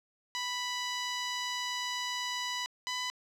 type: tone pair in turn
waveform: 10% pulse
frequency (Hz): 987.8 / 997.5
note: B5 / B5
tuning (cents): 0 / +17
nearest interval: unison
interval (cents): 17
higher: second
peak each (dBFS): -24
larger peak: neither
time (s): 0.35-2.66 / 2.87-3.1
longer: first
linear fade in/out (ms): 0
effects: low-pass 8000 Hz 12 dB/octave